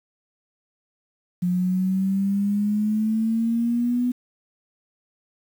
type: exponential sweep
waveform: sine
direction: up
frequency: 177.5 to 248.6 Hz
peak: -19 dBFS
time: 1.42-4.12 s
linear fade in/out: 10 ms
effects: 8-bit